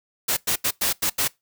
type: noise bursts at uneven times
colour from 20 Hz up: white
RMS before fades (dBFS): -22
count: 6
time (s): 0.28-0.37 / 0.47-0.56 / 0.64-0.71 / 0.81-0.93 / 1.02-1.1 / 1.18-1.28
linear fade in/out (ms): 10
effects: noise-tail reverb RT60 0.2 s tail -23 dB re dry